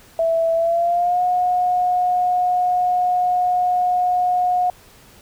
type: tone with pitch glide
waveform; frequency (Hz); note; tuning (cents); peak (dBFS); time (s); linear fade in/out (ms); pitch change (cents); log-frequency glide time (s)
sine; 659.3 to 723.1; E5 to F#5; 0 to -40; -15; 0.19-4.7; 2; +160; 0.54-1.22
effects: pink hiss -48 dBFS RMS until 5.21 s